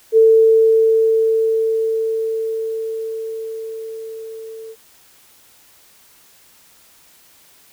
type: tone with level ramp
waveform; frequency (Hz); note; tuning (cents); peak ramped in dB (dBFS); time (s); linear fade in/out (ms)
sine; 446.2; A4; +24; -6 to -31; 0.12-4.76; 50
effects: white hiss -50 dBFS RMS until 7.72 s